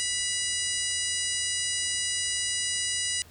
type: harmonic tone with a mistuned harmonic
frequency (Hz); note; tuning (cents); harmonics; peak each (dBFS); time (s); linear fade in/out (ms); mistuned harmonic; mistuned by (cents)
987.8; B5; 0; 2 / 3 / 4 / 5 / 6 / 7 / 8 / 9; -36 / -34 / -37 / -35 / -36 / -36 / -37 / -32; 0-3.22; 0; 3; -43
effects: added 84 Hz sine -52 dBFS peak until 3.3 s + pink hiss -54 dBFS RMS until 3.3 s